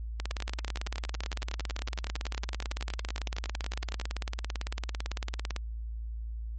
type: two click trains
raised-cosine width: 0.2 ms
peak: -19 / -17 dBFS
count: 41 / 97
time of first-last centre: 0.31-4.014 / 0.2-5.563 s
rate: 10.8 / 17.9 Hz
effects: added 56 Hz sine -34 dBFS peak until 6.58 s + MP3 32 kbps